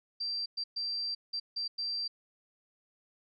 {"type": "tone bursts at uneven times", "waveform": "sine", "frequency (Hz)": 4704, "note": "D8", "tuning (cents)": 2, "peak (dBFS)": -32, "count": 6, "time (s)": [[0.2, 0.46], [0.57, 0.64], [0.76, 1.15], [1.33, 1.4], [1.56, 1.68], [1.78, 2.08]], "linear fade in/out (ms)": 10, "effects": []}